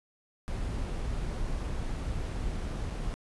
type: noise with dropouts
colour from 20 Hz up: brown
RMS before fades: -33 dBFS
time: 0.48-3.14 s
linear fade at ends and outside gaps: 0 ms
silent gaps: 2.902-2.907 s
effects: resampled to 24000 Hz